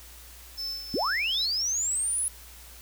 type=tone with tremolo; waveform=triangle; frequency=5274 Hz; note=E8; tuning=in tune; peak=-29 dBFS; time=0.57-1.47 s; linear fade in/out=20 ms; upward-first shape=sine; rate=2.6 Hz; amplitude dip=60%
type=linear sweep; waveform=sine; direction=up; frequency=200 to 10620 Hz; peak=-25 dBFS; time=0.94-2.28 s; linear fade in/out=0 ms
effects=added 60 Hz sine -49 dBFS peak until 2.81 s + white hiss -49 dBFS RMS until 2.81 s